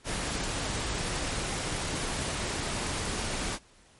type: noise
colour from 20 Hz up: pink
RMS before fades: -32 dBFS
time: 0.04-3.59 s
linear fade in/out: 50 ms
effects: pink hiss -59 dBFS RMS until 3.99 s + MP3 48 kbps